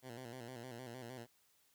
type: tone with vibrato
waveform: 10% pulse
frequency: 122.9 Hz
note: B2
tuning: 8 cents flat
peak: -39 dBFS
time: 0.02-1.27 s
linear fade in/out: 50 ms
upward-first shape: square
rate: 6.5 Hz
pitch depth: 84 cents each way
effects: white hiss -73 dBFS RMS until 1.74 s